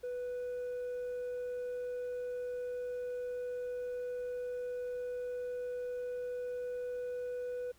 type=tone with hard clipping; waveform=triangle; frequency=493.9 Hz; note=B4; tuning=in tune; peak=-35 dBFS; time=0.03-7.72 s; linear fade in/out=10 ms; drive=1 dB; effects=added 60 Hz sine -67 dBFS peak until 7.78 s + pink hiss -66 dBFS RMS until 7.78 s